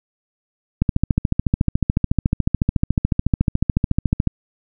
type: click train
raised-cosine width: 5 ms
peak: -3 dBFS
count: 49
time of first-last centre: 0.82-4.273 s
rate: 13.9 Hz
effects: none